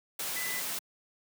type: tone in noise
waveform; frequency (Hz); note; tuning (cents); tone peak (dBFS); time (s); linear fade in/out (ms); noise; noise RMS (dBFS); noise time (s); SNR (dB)
sine; 2000; B6; +21; -36; 0.36-0.6; 5; white; -35; 0.19-0.79; -4
effects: high-pass 150 Hz 12 dB/octave